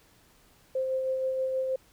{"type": "tone with tremolo", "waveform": "sine", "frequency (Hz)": 523.3, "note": "C5", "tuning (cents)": 0, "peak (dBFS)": -25, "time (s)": [0.75, 1.76], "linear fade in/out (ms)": 5, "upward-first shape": "sine", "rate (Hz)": 6.3, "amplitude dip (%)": 30, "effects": ["pink hiss -61 dBFS RMS until 1.92 s"]}